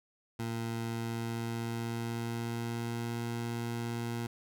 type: tone with pitch glide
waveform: 20% pulse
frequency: 115.2 to 117.48 Hz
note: A#2 to A#2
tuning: -20 to +14 cents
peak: -29 dBFS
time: 0.39-4.27 s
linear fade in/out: 5 ms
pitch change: +34 cents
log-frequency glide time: 0.7-3.23 s
effects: none